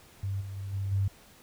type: tone with level steps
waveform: sine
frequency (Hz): 98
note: G2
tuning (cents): 0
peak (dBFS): -29 / -36 / -34 / -29 / -24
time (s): 0.23-1.08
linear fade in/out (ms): 5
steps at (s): 0.4 / 0.56 / 0.72 / 0.91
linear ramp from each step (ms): 20
effects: pink hiss -56 dBFS RMS until 1.42 s